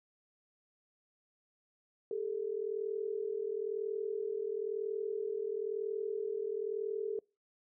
sine tone pair together, 403.4 / 444.4 Hz, G4 / A4, +50 / +17 cents, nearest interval major second, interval 167 cents, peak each -37 / -36 dBFS, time 2.11-7.19 s, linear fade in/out 2 ms, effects noise-tail reverb RT60 0.3 s tail -26 dB re dry

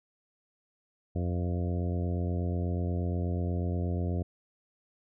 harmonic tone with a mistuned harmonic, 88.3 Hz, F2, 20 cents sharp, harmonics 1 / 2 / 3 / 4 / 5 / 6 / 7 / 8, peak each -29 / -35 / -39 / -41 / -43 / -45 / -46 / -47 dBFS, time 1.15-4.23 s, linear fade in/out 10 ms, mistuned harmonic 8, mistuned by -26 cents, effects none

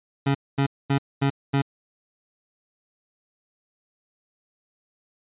25% pulse tone bursts, 138.59 Hz, C#3, in tune, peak -15 dBFS, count 5, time 0.26-1.62 s, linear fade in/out 10 ms, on 88 ms, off 230 ms, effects resampled to 8000 Hz

